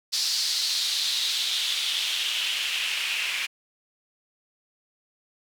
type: noise with band-pass filter sweep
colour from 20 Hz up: white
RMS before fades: -27 dBFS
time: 0.12-3.47 s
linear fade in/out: 20 ms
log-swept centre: 4700 to 2500 Hz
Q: 3.5
effects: none